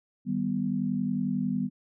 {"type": "chord", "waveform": "sine", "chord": "Eb augmented", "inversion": "none", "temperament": "equal", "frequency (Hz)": [155.56, 196, 246.9], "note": ["Eb3", "G3", "B3"], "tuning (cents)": [0, 0, 0], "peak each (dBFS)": [-34, -29, -29], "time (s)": [0.25, 1.7], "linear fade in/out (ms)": 50, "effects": []}